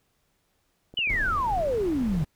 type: clicks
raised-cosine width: 2 ms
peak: -31 dBFS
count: 6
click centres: 0.94 / 0.989 / 1.074 / 1.145 / 1.401 / 1.671 s
type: exponential sweep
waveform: sine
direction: down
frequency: 3048 to 146.83 Hz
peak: -23 dBFS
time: 0.97-2.24 s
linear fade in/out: 5 ms
type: noise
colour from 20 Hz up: brown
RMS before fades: -34 dBFS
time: 1.09-2.25 s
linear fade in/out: 10 ms
effects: pink hiss -71 dBFS RMS until 2.35 s